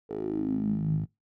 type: tone with band-pass filter sweep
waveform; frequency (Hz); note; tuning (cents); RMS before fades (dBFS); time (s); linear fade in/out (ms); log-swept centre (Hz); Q
10% pulse; 52.9; G#1; +33; -29; 0.09-1.06; 20; 460 to 130; 7.3
effects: noise-tail reverb RT60 0.2 s tail -23 dB re dry